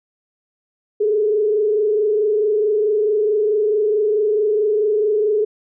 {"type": "tone with frequency modulation", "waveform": "sine", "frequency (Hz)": 423.1, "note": "G#4", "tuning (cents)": 32, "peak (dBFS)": -14, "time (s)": [1, 5.45], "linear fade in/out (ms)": 10, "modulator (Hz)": 24.6, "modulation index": 0.7, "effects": []}